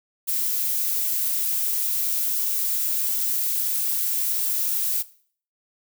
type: noise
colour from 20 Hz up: violet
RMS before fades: -24 dBFS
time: 0.27-5.03 s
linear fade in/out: 20 ms
effects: noise-tail reverb RT60 0.5 s tail -18 dB re dry